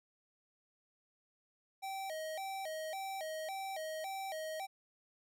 square tone with vibrato, 698.5 Hz, F5, in tune, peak -40 dBFS, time 1.82-4.67 s, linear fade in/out 20 ms, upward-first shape square, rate 1.8 Hz, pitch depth 180 cents each way, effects none

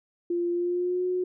sine tone with pitch glide, 346.9 to 364.1 Hz, F4 to F#4, -12 to -28 cents, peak -24 dBFS, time 0.3-1.24 s, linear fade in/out 5 ms, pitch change +84 cents, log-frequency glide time 0.51-1.05 s, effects none

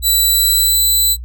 5% pulse tone with pitch glide, 3970 to 4000 Hz, B7 to B7, +8 to +21 cents, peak -4 dBFS, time 0.02-1.17 s, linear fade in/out 50 ms, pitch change +13 cents, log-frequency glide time 0.29-0.8 s, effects noise-tail reverb RT60 0.1 s tail -24 dB re dry + added 60 Hz sine -25 dBFS peak until 1.24 s

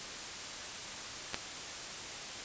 clicks, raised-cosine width 0.2 ms, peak -24 / -15 dBFS, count 2, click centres 1.334 / 1.344 s, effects white hiss -42 dBFS RMS until 2.44 s + resampled to 16000 Hz

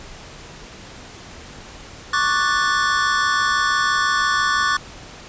square chord, D major seventh, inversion third, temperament equal, 1108.7 / 1174.7 / 1480 / 1760 Hz, C#6 / D6 / F#6 / A6, 0 / 0 / 0 / 0 cents, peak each -23 dBFS, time 2.13-4.77 s, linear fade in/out 5 ms, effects pink hiss -39 dBFS RMS until 5.28 s + resampled to 16000 Hz

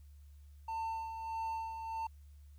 triangle tone with tremolo, 898 Hz, A5, 35 cents sharp, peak -33 dBFS, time 0.68-2.07 s, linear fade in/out 5 ms, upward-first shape sine, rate 1.6 Hz, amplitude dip 50%, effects added 72 Hz sine -53 dBFS peak until 2.58 s + white hiss -75 dBFS RMS until 2.58 s

